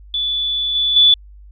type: tone with level steps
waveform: sine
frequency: 3463 Hz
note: A7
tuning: 28 cents flat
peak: -17 / -14 / -7 dBFS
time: 0.14-1.14 s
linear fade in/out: 2 ms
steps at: 0.75 / 0.96 s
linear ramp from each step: 5 ms
effects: added 50 Hz sine -38 dBFS peak until 1.51 s